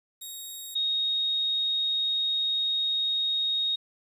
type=tone pair in turn; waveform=10% pulse / sine; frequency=3762 / 3738 Hz; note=A#7 / A#7; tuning=+15 / +4 cents; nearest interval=unison; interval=11 cents; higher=first; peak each=-29 / -24 dBFS; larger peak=second; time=0.21-0.75 / 0.75-3.76 s; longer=second; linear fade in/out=10 ms; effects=resampled to 32000 Hz + 10-bit